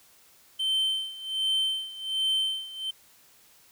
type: tone with tremolo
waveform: triangle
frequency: 3099 Hz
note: G7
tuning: 21 cents flat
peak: -21 dBFS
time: 0.59-2.91 s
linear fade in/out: 10 ms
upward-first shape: sine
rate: 1.3 Hz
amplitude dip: 85%
effects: white hiss -58 dBFS RMS until 3.71 s